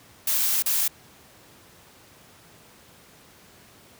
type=noise with dropouts; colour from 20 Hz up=blue; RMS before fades=-23 dBFS; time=0.27-0.88 s; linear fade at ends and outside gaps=5 ms; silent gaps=0.624-0.659 s; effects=pink hiss -52 dBFS RMS until 3.99 s + high-pass 80 Hz 12 dB/octave